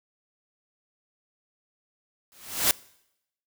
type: noise with exponential growth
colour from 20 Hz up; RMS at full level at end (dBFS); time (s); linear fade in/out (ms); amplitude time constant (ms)
white; -18; 2.32-2.71; 0; 84
effects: noise-tail reverb RT60 0.8 s tail -23 dB re dry